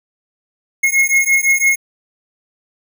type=beating tone pair; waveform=square; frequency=2160 / 2165.9 Hz; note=C#7 / C#7; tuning=-45 / -41 cents; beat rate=5.9 Hz; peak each=-15 dBFS; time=0.83-1.76 s; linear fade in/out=10 ms; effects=none